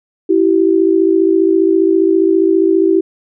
sine tone pair together, 329.6 / 384.5 Hz, E4 / G4, 0 / -33 cents, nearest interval minor third, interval 267 cents, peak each -11 dBFS, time 0.29-3.01 s, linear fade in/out 10 ms, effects none

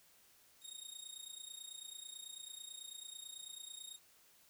20% pulse tone with amplitude modulation, 3729 Hz, A#7, in tune, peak -39 dBFS, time 0.61-3.99 s, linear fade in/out 50 ms, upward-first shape sine, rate 29.1 Hz, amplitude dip 80%, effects white hiss -67 dBFS RMS until 4.49 s

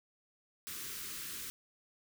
white band-stop noise, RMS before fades -43 dBFS, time 0.67-1.5 s, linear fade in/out 0 ms, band 470 to 1100 Hz, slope 48 dB/octave, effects none

